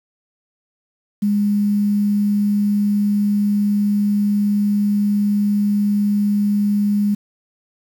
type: tone with quantisation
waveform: sine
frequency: 205.3 Hz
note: G#3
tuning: 20 cents flat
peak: -14 dBFS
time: 1.22-7.15 s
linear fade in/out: 10 ms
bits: 7
effects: none